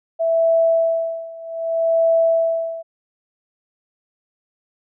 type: tone with tremolo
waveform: sine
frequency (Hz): 659.3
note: E5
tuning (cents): 0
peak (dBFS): -12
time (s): 0.19-2.83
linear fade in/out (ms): 20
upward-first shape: sine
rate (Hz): 0.64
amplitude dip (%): 90
effects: none